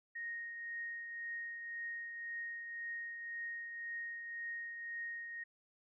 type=tone with tremolo; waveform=sine; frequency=1864.7 Hz; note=A#6; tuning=in tune; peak=-39 dBFS; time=0.15-5.44 s; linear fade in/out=10 ms; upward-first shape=triangle; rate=1.9 Hz; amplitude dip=45%; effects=none